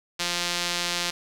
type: tone with band-pass filter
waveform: sawtooth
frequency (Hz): 174.61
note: F3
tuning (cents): 0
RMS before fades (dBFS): -28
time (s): 0.19-1.11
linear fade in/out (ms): 10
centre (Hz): 4500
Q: 1.1
effects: 8-bit